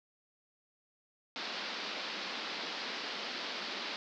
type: band-pass noise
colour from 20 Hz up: white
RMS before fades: -40 dBFS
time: 1.36-3.96 s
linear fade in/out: 0 ms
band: 190 to 4900 Hz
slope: 48 dB/octave
effects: none